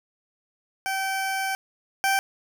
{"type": "tone pair in turn", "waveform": "20% pulse", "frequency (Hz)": [772, 779.2], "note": ["G5", "G5"], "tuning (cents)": [-27, -11], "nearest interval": "unison", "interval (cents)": 16, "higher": "second", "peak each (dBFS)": [-20, -15], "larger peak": "second", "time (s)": [[0.86, 1.55], [2.04, 2.19]], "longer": "first", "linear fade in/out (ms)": 0, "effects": []}